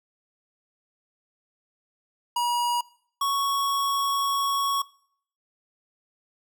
square tone pair in turn, 960 / 1111.2 Hz, B5 / C#6, -49 / +4 cents, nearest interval minor third, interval 253 cents, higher second, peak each -23 dBFS, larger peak neither, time 2.36-2.81 / 3.21-4.82 s, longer second, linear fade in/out 5 ms, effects noise-tail reverb RT60 0.6 s tail -22 dB re dry

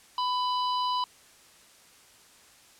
harmonic tone with a mistuned harmonic, 997 Hz, B5, 16 cents sharp, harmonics 1 / 3 / 4 / 5, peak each -26 / -36 / -38 / -40 dBFS, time 0.18-1.04 s, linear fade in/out 2 ms, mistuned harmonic 5, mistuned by -33 cents, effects white hiss -56 dBFS RMS until 2.79 s + low-pass 10000 Hz 12 dB/octave

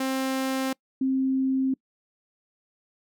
sawtooth / sine tone pair in turn, 264.5 / 264.5 Hz, C4 / C4, +19 / +19 cents, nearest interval unison, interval 0 cents, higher neither, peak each -21 dBFS, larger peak neither, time 0-0.73 / 1.01-1.74 s, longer neither, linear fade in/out 5 ms, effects noise-tail reverb RT60 0.1 s tail -25 dB re dry

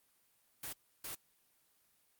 white noise bursts at uneven times, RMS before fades -43 dBFS, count 2, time 0.63-0.73 / 1.04-1.15 s, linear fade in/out 5 ms, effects white hiss -73 dBFS RMS until 2.19 s + Opus 32 kbps

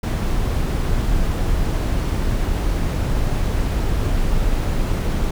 brown noise, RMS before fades -19 dBFS, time 0.03-5.31 s, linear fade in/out 5 ms, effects none

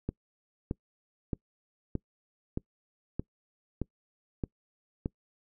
click train, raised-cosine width 3 ms, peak -18 dBFS, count 9, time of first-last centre 0.09-5.059 s, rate 1.61 Hz, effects noise-tail reverb RT60 0.1 s tail -25 dB re dry

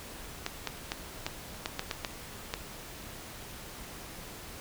clicks, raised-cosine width 0.2 ms, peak -14 dBFS, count 9, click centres 0.464 / 0.673 / 0.919 / 1.265 / 1.659 / 1.794 / 1.912 / 2.048 / 2.539 s, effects pink hiss -45 dBFS RMS until 4.6 s

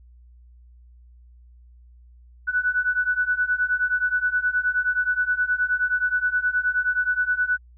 sine beating tone pair, 1480 / 1489.5 Hz, F#6 / F#6, 0 / +11 cents, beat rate 9.5 Hz, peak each -24 / -22 dBFS, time 2.47-7.58 s, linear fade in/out 20 ms, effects added 60 Hz sine -47 dBFS peak until 7.77 s

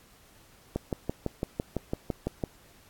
click train, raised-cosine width 2 ms, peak -15 dBFS, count 11, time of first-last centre 0.76-2.438 s, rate 5.96 Hz, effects pink hiss -58 dBFS RMS until 2.89 s + AAC 64 kbps

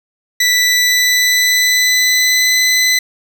20% pulse tone with pitch glide, 1975.5 to 2012 Hz, B6 to B6, 0 to +32 cents, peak -5 dBFS, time 0.4-2.99 s, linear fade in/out 5 ms, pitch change +32 cents, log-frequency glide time 0.57-2.58 s, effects none

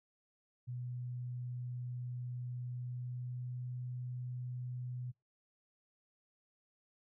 sine tone with pitch glide, 123.47 to 124.47 Hz, B2 to B2, 0 to +14 cents, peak -39 dBFS, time 0.67-5.12 s, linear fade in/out 20 ms, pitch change +14 cents, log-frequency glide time 2.66-3.65 s, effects noise-tail reverb RT60 0.2 s tail -25 dB re dry

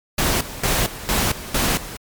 pink noise with tremolo, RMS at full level -19 dBFS, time 0.18-1.97 s, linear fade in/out 5 ms, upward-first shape square, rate 2.2 Hz, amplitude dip 80%, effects MP3 96 kbps

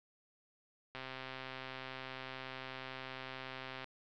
click train, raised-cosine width 0.3 ms, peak -28 dBFS, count 380, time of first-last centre 0.95-3.843 s, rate 131 Hz, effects low-pass 5000 Hz 12 dB/octave

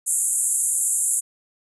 white band-pass noise, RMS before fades -22 dBFS, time 0.06-1.21 s, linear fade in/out 20 ms, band 7100 to 11000 Hz, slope 96 dB/octave, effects none

